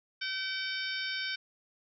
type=harmonic tone with a mistuned harmonic; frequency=766 Hz; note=G5; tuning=40 cents flat; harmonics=2 / 3 / 4 / 5 / 6 / 7; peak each=-37 / -39 / -40 / -41 / -42 / -42 dBFS; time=0.21-1.36 s; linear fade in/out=10 ms; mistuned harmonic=5; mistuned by=-65 cents; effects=none